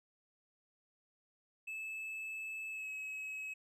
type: tone with pitch glide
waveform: triangle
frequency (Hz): 2612 to 2564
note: E7 to E7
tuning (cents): -17 to -49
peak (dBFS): -39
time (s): 1.67-3.54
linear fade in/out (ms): 10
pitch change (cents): -32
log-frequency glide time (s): 2.7-2.89
effects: none